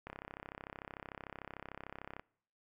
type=click train; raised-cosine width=0.5 ms; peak=-29 dBFS; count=72; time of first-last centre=0.07-2.196 s; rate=33.4 Hz; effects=noise-tail reverb RT60 0.7 s tail -26 dB re dry